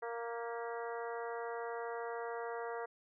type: harmonic tone with a mistuned harmonic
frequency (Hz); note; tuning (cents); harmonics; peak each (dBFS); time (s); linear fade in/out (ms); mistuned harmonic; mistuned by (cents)
233.1; A#3; 0; 2 / 3 / 4 / 5 / 6 / 7 / 8; -41 / -45 / -47 / -49 / -51 / -52 / -53; 0.02-2.86; 10; 8; +59
effects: none